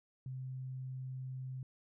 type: tone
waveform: sine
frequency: 130 Hz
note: C3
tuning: 11 cents flat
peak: -40 dBFS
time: 0.26-1.63 s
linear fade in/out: 2 ms
effects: none